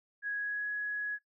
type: tone with pitch glide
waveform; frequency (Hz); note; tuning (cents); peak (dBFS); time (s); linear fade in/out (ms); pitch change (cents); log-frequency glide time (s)
sine; 1661.2 to 1677.6; G#6 to G#6; 0 to +17; -32; 0.22-1.19; 50; +17; 0.36-0.68
effects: noise-tail reverb RT60 0.1 s tail -20 dB re dry